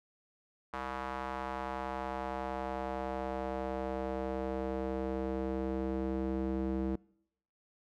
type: tone with band-pass filter sweep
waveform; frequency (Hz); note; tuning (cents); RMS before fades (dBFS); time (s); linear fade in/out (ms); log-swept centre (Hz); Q
square; 65.41; C2; 0; -36; 0.73-6.96; 5; 1100 to 310; 1.7
effects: noise-tail reverb RT60 0.8 s tail -26 dB re dry